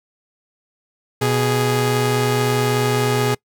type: tone pair together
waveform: sawtooth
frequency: 123.47 / 415.3 Hz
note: B2 / G#4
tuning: 0 / 0 cents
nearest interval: octave + major sixth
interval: 2100 cents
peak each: -15 dBFS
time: 1.21-3.35 s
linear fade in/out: 10 ms
effects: noise-tail reverb RT60 0.1 s tail -24 dB re dry